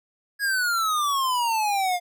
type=exponential sweep; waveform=square; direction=down; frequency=1671 to 698.5 Hz; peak=-22 dBFS; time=0.39-2 s; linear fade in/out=50 ms; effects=none